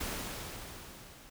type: noise with level ramp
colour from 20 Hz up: pink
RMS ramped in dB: -36 to -55 dBFS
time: 0-1.3 s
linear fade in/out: 10 ms
effects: none